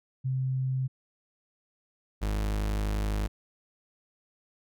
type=tone pair in turn; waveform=sine / 40% pulse; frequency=130.81 / 51.77 Hz; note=C3 / G#1; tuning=0 / -5 cents; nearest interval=octave + major third; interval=1605 cents; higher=first; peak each=-26 dBFS; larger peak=neither; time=0.24-0.88 / 2.21-3.28 s; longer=second; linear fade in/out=20 ms; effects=none